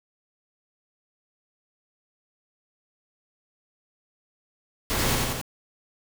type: noise with echo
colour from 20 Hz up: pink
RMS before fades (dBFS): -26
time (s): 4.9-5.15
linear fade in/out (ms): 0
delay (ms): 88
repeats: 3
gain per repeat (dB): -2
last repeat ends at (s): 5.414
effects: none